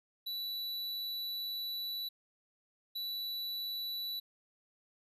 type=tone bursts at uneven times; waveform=square; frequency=3951 Hz; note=B7; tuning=in tune; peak=-37 dBFS; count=2; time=0.26-2.09 / 2.95-4.2 s; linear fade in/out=10 ms; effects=resampled to 32000 Hz